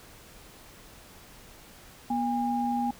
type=tone pair together; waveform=sine; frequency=241.8 / 813.3 Hz; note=B3 / G#5; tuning=-36 / -36 cents; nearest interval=octave + major sixth; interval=2100 cents; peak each=-28 / -28 dBFS; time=2.1-2.91 s; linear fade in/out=5 ms; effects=pink hiss -51 dBFS RMS until 2.99 s